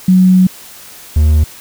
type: tone pair in turn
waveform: sine / triangle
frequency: 185 / 76.4 Hz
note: F#3 / D#2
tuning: 0 / -31 cents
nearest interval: octave + minor third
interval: 1531 cents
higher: first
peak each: -4 dBFS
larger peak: neither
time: 0.08-0.47 / 1.16-1.44 s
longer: first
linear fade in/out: 5 ms
effects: white hiss -35 dBFS RMS until 1.6 s